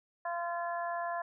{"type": "harmonic tone", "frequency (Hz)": 343.6, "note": "F4", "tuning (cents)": -28, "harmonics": [2, 3, 4, 5], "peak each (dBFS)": [-35, -38, -46, -42], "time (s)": [0.25, 1.22], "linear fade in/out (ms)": 5, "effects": []}